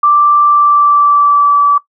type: tone with pitch glide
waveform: sine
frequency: 1174.7 to 1153.2 Hz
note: D6 to D6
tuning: 0 to -32 cents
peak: -5 dBFS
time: 0.03-1.78 s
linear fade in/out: 5 ms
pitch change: -32 cents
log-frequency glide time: 0.44-1.61 s
effects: noise-tail reverb RT60 0.1 s tail -18 dB re dry